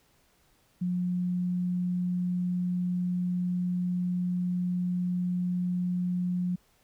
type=tone; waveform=sine; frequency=179.1 Hz; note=F3; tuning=44 cents sharp; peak=-26 dBFS; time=0.81-6.56 s; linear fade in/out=10 ms; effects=pink hiss -66 dBFS RMS until 6.83 s

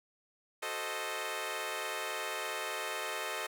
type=chord; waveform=10% pulse; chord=F# diminished seventh; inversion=none; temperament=equal; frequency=370 / 440 / 523.3 / 622.3 Hz; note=F#4 / A4 / C5 / Eb5; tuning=0 / 0 / 0 / 0 cents; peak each=-37 / -32 / -34 / -31 dBFS; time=0.62-3.47 s; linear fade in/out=10 ms; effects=none

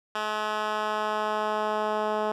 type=tone with band-pass filter sweep; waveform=10% pulse; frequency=213.4 Hz; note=G#3; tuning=47 cents sharp; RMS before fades=-28 dBFS; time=0.15-2.32 s; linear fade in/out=5 ms; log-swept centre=1700 to 630 Hz; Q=0.81; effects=none

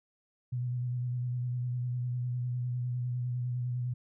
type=tone with vibrato; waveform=sine; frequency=123.47 Hz; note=B2; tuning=in tune; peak=-30 dBFS; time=0.52-3.94 s; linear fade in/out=10 ms; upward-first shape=square; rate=9.9 Hz; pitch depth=21 cents each way; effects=none

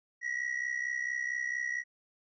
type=ring-modulated tone; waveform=triangle; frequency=1922 Hz; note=B6; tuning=48 cents flat; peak=-27 dBFS; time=0.21-1.84 s; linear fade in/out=50 ms; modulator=32.2 Hz; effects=resampled to 16000 Hz

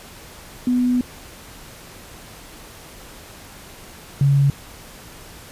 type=tone pair in turn; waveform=sine; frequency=248 / 139.89 Hz; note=B3 / C#3; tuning=+7 / +16 cents; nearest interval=minor seventh; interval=991 cents; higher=first; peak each=-15 / -12 dBFS; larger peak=second; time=0.67-1.01 / 4.21-4.5 s; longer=first; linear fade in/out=2 ms; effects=pink hiss -41 dBFS RMS until 5.51 s + resampled to 32000 Hz

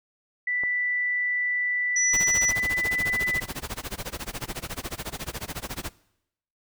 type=tone with pitch glide; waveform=sine; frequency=1975.5 to 1995 Hz; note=B6 to B6; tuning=0 to +17 cents; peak=-24 dBFS; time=0.47-3.4 s; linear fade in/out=5 ms; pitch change=+17 cents; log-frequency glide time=1.92-2.04 s
type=click; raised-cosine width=1 ms; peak=-24 dBFS; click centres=0.636 s
type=tone; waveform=sine; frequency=5900 Hz; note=F#8; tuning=6 cents flat; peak=-21 dBFS; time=1.96-2.51 s; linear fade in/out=5 ms
type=noise with tremolo; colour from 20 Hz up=pink; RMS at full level=-31 dBFS; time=2.13-5.9 s; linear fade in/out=5 ms; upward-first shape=sine; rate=14 Hz; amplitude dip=100%
effects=noise-tail reverb RT60 0.8 s tail -21 dB re dry

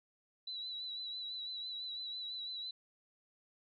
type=tone with vibrato; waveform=sine; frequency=3951 Hz; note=B7; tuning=in tune; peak=-40 dBFS; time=0.47-2.71 s; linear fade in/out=5 ms; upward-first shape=triangle; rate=6 Hz; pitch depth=47 cents each way; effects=none

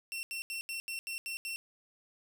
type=tone bursts; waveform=sawtooth; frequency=2711 Hz; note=E7; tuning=48 cents sharp; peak=-33 dBFS; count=8; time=0.12-1.56 s; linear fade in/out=0 ms; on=110 ms; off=80 ms; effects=none

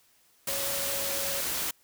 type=tone in noise; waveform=sine; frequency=554.4 Hz; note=C#5; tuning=in tune; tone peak=-37 dBFS; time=0.48-1.41 s; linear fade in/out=5 ms; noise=white; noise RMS=-31 dBFS; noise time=0.47-1.71 s; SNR=-9 dB; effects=white hiss -64 dBFS RMS until 1.83 s

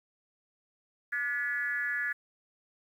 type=tone with frequency modulation; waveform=sine; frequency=1708 Hz; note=G#6; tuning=48 cents sharp; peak=-29 dBFS; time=1.12-2.13 s; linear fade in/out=10 ms; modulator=262 Hz; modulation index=0.84; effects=10-bit

